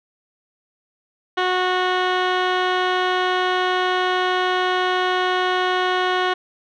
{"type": "tone with low-pass filter", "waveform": "15% pulse", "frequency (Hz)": 366.5, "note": "F#4", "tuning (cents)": -16, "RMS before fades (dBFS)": -20, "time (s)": [1.37, 6.34], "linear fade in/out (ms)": 10, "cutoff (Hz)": 2700, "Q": 2.8, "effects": []}